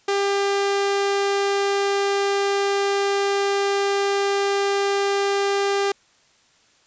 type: tone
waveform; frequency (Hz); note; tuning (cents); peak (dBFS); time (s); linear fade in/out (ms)
sawtooth; 398.7; G4; +29; -15; 0.08-5.92; 5
effects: white hiss -58 dBFS RMS until 6.86 s + resampled to 16000 Hz